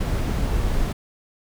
brown noise, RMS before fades -22 dBFS, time 0-0.93 s, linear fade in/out 10 ms, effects none

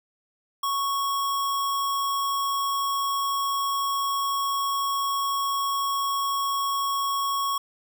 sine tone with sample-and-hold, 1108 Hz, C#6, 1 cent flat, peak -23 dBFS, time 0.63-7.58 s, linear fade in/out 5 ms, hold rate 4410 Hz, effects none

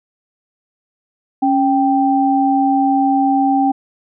sine tone pair together, 275.4 / 784 Hz, C#4 / G5, -11 / 0 cents, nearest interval octave + tritone, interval 1811 cents, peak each -14 dBFS, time 1.42-3.72 s, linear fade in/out 10 ms, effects none

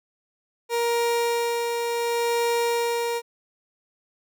30% pulse tone with tremolo, 470.3 Hz, A#4, 15 cents sharp, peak -18 dBFS, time 0.69-3.22 s, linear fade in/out 50 ms, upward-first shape sine, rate 0.69 Hz, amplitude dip 35%, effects none

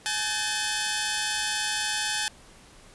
10% pulse tone cluster, 846 / 1536 / 1788 Hz, G#5 / G6 / A6, +32 / -36 / +27 cents, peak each -22 dBFS, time 0.06-2.28 s, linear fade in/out 0 ms, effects pink hiss -52 dBFS RMS until 2.94 s + resampled to 24000 Hz

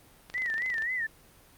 click train, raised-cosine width 0.2 ms, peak -25 dBFS, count 14, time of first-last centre 0.3-0.822 s, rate 24.9 Hz
sine tone with vibrato, 1900 Hz, A#6, 33 cents sharp, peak -28 dBFS, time 0.34-1.07 s, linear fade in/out 10 ms, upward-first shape sine, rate 3.8 Hz, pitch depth 130 cents each way
effects pink hiss -57 dBFS RMS until 1.57 s + Opus 32 kbps

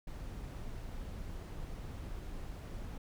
brown noise, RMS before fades -43 dBFS, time 0.07-2.98 s, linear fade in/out 5 ms, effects none

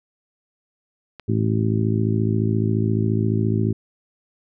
click, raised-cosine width 0.3 ms, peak -21 dBFS, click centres 1.197 s
harmonic tone, 54.4 Hz, A1, 19 cents flat, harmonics 2 / 3 / 4 / 5 / 6 / 7, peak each -20 / -27 / -24 / -29 / -28 / -28 dBFS, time 1.28-3.73 s, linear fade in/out 10 ms
effects none

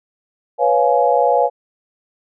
sine chord, C# dominant seventh, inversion third, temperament equal with one note detuned, 493.9 / 554.4 / 698.5 / 839.3 Hz, B4 / C#5 / E#5 / G#5, 0 / 0 / 0 / +18 cents, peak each -17 dBFS, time 0.58-1.5 s, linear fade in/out 50 ms, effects none

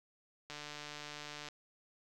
click train, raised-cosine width 0.2 ms, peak -28 dBFS, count 147, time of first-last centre 0.5-1.486 s, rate 148 Hz, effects none

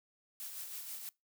blue noise with tremolo, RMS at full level -43 dBFS, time 0.4-1.09 s, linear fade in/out 0 ms, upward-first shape sine, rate 6.2 Hz, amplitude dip 40%, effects noise-tail reverb RT60 0.2 s tail -23 dB re dry

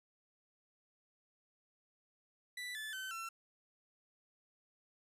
30% pulse tone with pitch steps, 1975.5 / 1739.8 / 1532.1 / 1349.3 Hz, B6 / A6 / G6 / E6, 0 / -20 / -40 / +40 cents, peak -39 dBFS, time 2.57-3.29 s, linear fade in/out 5 ms, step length 180 ms, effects resampled to 32000 Hz

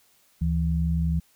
sine tone pair together, 73.42 / 164.82 Hz, D2 / E3, 0 / 0 cents, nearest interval octave + major second, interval 1400 cents, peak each -24 dBFS, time 0.41-1.2 s, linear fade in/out 10 ms, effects white hiss -62 dBFS RMS until 1.35 s

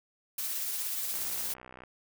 blue noise with tremolo, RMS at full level -33 dBFS, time 0.38-1.54 s, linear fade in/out 5 ms, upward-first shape sine, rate 17 Hz, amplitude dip 25%
click train, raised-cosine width 0.5 ms, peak -32 dBFS, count 45, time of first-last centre 1.14-1.836 s, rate 63.2 Hz
effects none

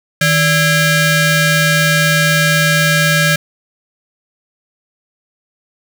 sawtooth ring-modulated tone, 740 Hz, F#5, in tune, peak -3 dBFS, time 0.21-3.36 s, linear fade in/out 5 ms, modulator 898 Hz, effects none

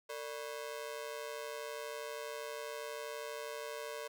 sawtooth ring-modulated tone, 521 Hz, C5, 7 cents flat, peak -34 dBFS, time 0.09-4.08 s, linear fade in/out 10 ms, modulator 66.2 Hz, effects none

